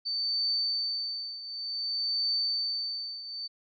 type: tone with tremolo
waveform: sine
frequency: 4556 Hz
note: C#8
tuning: 47 cents sharp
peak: -25 dBFS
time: 0.05-3.48 s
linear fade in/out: 20 ms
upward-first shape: triangle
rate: 0.55 Hz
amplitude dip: 80%
effects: none